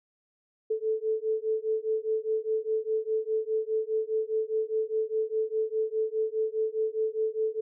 sine beating tone pair, 436 / 440.9 Hz, A4 / A4, -16 / +4 cents, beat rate 4.9 Hz, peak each -29 dBFS, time 0.7-7.61 s, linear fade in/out 10 ms, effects none

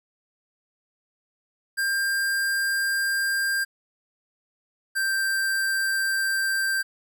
square tone pair in turn, 1594 / 1573 Hz, G6 / G6, +28 / +6 cents, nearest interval unison, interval 22 cents, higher first, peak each -23 dBFS, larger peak neither, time 1.77-3.65 / 4.95-6.83 s, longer neither, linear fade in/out 20 ms, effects 10-bit

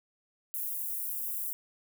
white high-pass noise, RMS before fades -35 dBFS, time 0.54-1.53 s, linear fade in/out 0 ms, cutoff 11000 Hz, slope 24 dB/octave, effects none

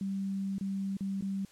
sine tone with dropouts, 194.9 Hz, G3, 10 cents flat, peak -31 dBFS, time 0.01-1.45 s, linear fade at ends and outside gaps 2 ms, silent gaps 0.583-0.61 / 0.969-1.007 / 1.21-1.223 s, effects white hiss -60 dBFS RMS until 1.51 s + low-pass 9000 Hz 12 dB/octave

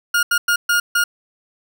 40% pulse tone bursts at uneven times, 1424 Hz, F6, 33 cents sharp, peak -13 dBFS, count 5, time 0.14-0.23 / 0.31-0.38 / 0.48-0.56 / 0.69-0.8 / 0.95-1.04 s, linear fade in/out 5 ms, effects none

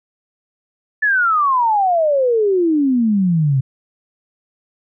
sine exponential sweep, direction down, 1760 to 128.2 Hz, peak -12 dBFS, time 1.02-3.61 s, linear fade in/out 10 ms, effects none

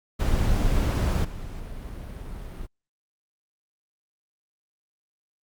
brown noise with level steps, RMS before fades -22 / -36 dBFS, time 0.19-2.67 s, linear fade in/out 20 ms, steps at 1.24 s, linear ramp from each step 10 ms, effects Opus 48 kbps

